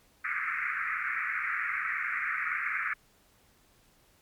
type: band-pass noise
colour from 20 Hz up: white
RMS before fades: -32 dBFS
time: 0.24-2.94 s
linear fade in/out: 10 ms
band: 1200 to 2300 Hz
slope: 96 dB/octave
effects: pink hiss -64 dBFS RMS until 4.21 s + MP3 96 kbps